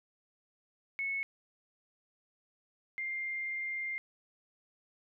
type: tone pair in turn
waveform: sine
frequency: 2200 / 2106 Hz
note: C#7 / C7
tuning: -14 / +11 cents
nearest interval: minor second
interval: 75 cents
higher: first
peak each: -32 / -34 dBFS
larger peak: first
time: 0.99-1.23 / 2.98-3.98 s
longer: second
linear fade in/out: 0 ms
effects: none